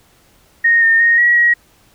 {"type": "tone with pitch steps", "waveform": "sine", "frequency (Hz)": [1858, 1823, 1860, 1915, 1901], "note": ["A#6", "A#6", "A#6", "A#6", "A#6"], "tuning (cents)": [-6, -39, -4, 46, 33], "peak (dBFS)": -8, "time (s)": [0.64, 1.54], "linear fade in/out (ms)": 10, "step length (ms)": 180, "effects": ["pink hiss -52 dBFS RMS until 1.94 s"]}